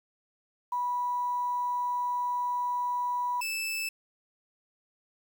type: tone pair in turn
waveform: sine / sawtooth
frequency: 980 / 2631 Hz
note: B5 / E7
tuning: -14 / -4 cents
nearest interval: octave + perfect fourth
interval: 1710 cents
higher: second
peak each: -27 dBFS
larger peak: neither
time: 0.72-3.41 / 3.41-3.89 s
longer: first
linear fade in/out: 5 ms
effects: 9-bit